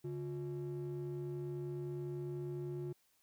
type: ring-modulated tone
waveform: triangle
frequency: 249 Hz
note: B3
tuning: 14 cents sharp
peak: -33 dBFS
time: 0.04-2.93 s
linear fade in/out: 10 ms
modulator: 107 Hz
effects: tanh soft clip ceiling -32 dBFS + white hiss -74 dBFS RMS until 3.22 s